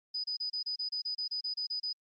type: tone bursts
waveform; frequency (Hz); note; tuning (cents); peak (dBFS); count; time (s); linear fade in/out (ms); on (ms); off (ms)
sine; 4978; D#8; 0; -32; 14; 0.14-1.93; 10; 100; 30
effects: Opus 24 kbps